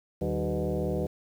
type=tone with frequency modulation; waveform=sine; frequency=152.5 Hz; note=D#3; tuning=34 cents flat; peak=-26 dBFS; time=0.21-1.07 s; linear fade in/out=10 ms; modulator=115 Hz; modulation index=3.9; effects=9-bit